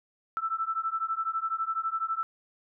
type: beating tone pair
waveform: sine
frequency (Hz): 1318.5 / 1330.5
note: E6 / E6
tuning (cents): 0 / +16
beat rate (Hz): 12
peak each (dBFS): -31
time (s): 0.37-2.23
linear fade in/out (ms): 0
effects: none